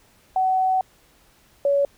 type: tone pair in turn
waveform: sine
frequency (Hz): 752 / 563.4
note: F#5 / C#5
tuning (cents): +28 / +28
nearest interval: perfect fourth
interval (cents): 500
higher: first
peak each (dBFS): -17 / -16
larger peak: second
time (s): 0.36-0.81 / 1.65-1.85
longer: first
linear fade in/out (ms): 2
effects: pink hiss -57 dBFS RMS until 1.97 s